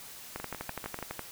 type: two click trains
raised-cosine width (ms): 0.5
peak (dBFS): -20 / -23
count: 11 / 5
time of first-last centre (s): 0.36-1.193 / 0.4-0.989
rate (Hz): 12 / 6.79
effects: white hiss -47 dBFS RMS until 1.31 s